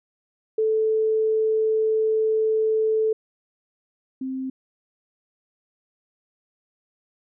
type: tone pair in turn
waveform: sine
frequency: 438.1 / 262.4 Hz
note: A4 / C4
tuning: -7 / +5 cents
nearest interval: major sixth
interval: 888 cents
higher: first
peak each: -18 / -26 dBFS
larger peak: first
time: 0.58-3.13 / 4.21-4.5 s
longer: first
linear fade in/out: 5 ms
effects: none